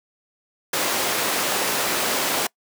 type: high-pass noise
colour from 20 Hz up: pink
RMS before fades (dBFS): -23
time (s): 0.73-2.47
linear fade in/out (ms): 5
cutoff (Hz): 350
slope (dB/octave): 12
effects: noise-tail reverb RT60 0.1 s tail -25 dB re dry